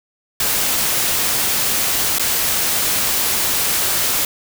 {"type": "noise with dropouts", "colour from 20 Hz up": "white", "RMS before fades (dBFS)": -18, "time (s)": [0.4, 4.25], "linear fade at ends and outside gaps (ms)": 2, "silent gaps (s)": [2.185, 2.195], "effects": []}